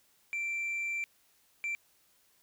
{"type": "tone bursts at uneven times", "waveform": "sine", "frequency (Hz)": 2349, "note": "D7", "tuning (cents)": 0, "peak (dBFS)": -29, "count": 2, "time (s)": [[0.33, 1.04], [1.64, 1.75]], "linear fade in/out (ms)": 0, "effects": ["tanh soft clip ceiling -31 dBFS", "white hiss -68 dBFS RMS until 2.42 s"]}